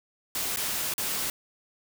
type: noise with dropouts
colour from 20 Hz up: white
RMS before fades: -30 dBFS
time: 0.35-1.3 s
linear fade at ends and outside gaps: 1 ms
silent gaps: 0.561-0.571 / 0.938-0.98 s
effects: none